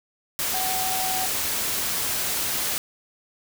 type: tone in noise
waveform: sine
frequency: 752 Hz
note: F#5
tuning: 28 cents sharp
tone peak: -28 dBFS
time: 0.54-1.26 s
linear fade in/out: 0 ms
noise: white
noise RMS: -26 dBFS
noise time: 0.39-2.78 s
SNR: -5 dB
effects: none